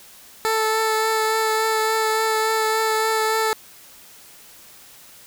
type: tone with vibrato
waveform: 15% pulse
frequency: 440 Hz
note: A4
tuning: in tune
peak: -12 dBFS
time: 0.45-3.53 s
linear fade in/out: 0 ms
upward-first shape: triangle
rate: 3.5 Hz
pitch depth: 16 cents each way
effects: white hiss -46 dBFS RMS until 5.26 s